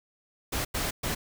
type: noise bursts at uneven times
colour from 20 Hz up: pink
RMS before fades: -30 dBFS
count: 3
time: 0.52-0.65 / 0.74-0.91 / 1.03-1.15 s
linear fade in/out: 10 ms
effects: none